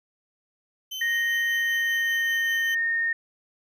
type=tone with tremolo; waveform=35% pulse; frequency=3068 Hz; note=G7; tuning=38 cents flat; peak=-29 dBFS; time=0.91-2.75 s; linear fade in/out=10 ms; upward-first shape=triangle; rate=5.1 Hz; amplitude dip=35%
type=tone with pitch glide; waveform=sine; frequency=1864.7 to 1838 Hz; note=A#6 to A#6; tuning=0 to -25 cents; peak=-22 dBFS; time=1.01-3.13 s; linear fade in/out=5 ms; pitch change=-25 cents; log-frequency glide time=1.46-2.83 s
effects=none